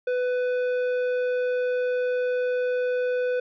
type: tone with tanh clipping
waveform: triangle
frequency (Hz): 498.4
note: B4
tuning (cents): +16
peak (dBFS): -24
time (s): 0.07-3.4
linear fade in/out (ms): 5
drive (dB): 14
effects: none